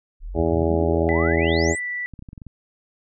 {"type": "exponential sweep", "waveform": "sine", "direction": "up", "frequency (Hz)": [30.91, 9397], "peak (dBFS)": -29, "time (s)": [0.2, 1.8], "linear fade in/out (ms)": 50}
{"type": "harmonic tone", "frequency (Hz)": 82.41, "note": "E2", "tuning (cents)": 0, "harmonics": [1, 2, 3, 4, 5, 6, 7, 8, 9, 10], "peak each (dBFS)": [-23, -28, -28, -24, -23, -35, -26, -31, -34, -33], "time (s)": [0.34, 1.76], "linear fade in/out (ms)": 50}
{"type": "tone with pitch glide", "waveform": "sine", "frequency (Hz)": [1995, 1965.3], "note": ["B6", "B6"], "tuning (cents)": [17, -9], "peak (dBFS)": -25, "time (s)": [1.09, 2.06], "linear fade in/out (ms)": 0, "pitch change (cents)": -26, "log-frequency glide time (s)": [1.62, 1.88]}
{"type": "clicks", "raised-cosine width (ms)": 5, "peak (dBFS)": -26, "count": 8, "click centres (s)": [2.137, 2.192, 2.224, 2.288, 2.331, 2.378, 2.418, 2.467]}
{"effects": []}